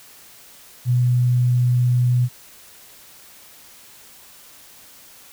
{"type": "tone", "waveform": "sine", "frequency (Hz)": 123.47, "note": "B2", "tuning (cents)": 0, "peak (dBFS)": -14, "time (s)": [0.85, 2.29], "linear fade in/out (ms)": 50, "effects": ["white hiss -46 dBFS RMS until 5.32 s"]}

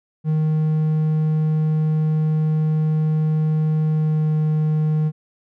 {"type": "tone with pitch glide", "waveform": "triangle", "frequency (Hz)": [155.56, 154.4], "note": ["D#3", "D#3"], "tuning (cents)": [0, -13], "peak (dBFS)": -14, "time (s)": [0.24, 5.12], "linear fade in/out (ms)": 50, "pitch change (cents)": -13, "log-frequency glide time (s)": [3.86, 4.35], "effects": []}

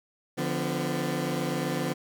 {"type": "chord", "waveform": "20% pulse", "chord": "B diminished", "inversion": "first", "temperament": "equal with one note detuned", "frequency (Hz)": [146.83, 174.61, 251.5], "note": ["D3", "F3", "B3"], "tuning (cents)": [0, 0, 32], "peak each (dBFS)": -27, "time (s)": [0.37, 1.94], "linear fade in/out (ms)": 20, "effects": []}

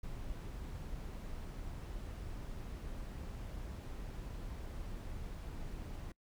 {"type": "noise", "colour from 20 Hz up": "brown", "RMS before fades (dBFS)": -44, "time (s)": [0.03, 6.12], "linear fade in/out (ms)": 5, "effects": ["noise-tail reverb RT60 0.1 s tail -25 dB re dry"]}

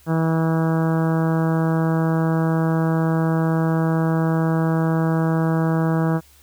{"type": "harmonic tone", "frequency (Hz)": 162.2, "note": "E3", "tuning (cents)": -28, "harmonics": [1, 2, 3, 4, 5, 6, 7, 8, 9, 10], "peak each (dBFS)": [-18, -24, -28, -30, -32, -34, -35, -36, -37, -38], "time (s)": [0.06, 6.21], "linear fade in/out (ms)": 50, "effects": ["added 71 Hz sine -53 dBFS peak until 6.42 s", "white hiss -53 dBFS RMS until 6.42 s"]}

